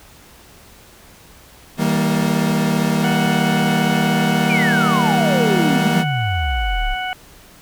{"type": "chord", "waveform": "40% pulse", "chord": "E diminished", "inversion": "none", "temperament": "equal with one note detuned", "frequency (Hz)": [160.77, 196, 233.1], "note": ["E3", "G3", "Bb3"], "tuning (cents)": [-43, 0, 0], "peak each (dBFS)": -19, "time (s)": [1.77, 6.05], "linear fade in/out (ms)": 50}
{"type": "harmonic tone", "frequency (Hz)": 740, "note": "F#5", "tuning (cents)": 0, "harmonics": [1, 2, 3, 4], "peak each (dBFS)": [-24, -27, -29, -30], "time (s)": [3.04, 7.13], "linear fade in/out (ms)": 0}
{"type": "exponential sweep", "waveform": "sine", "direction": "down", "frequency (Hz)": [2484, 30.87], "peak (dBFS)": -18, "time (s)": [4.49, 6.95], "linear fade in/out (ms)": 20}
{"effects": ["pink hiss -45 dBFS RMS until 7.61 s"]}